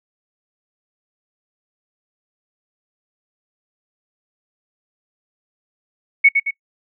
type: tone with echo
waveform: sine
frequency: 2217 Hz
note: C#7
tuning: in tune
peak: -6 dBFS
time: 6.24-6.29 s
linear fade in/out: 10 ms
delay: 110 ms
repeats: 2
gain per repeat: -6 dB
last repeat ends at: 6.51 s
effects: noise-tail reverb RT60 0.1 s tail -25 dB re dry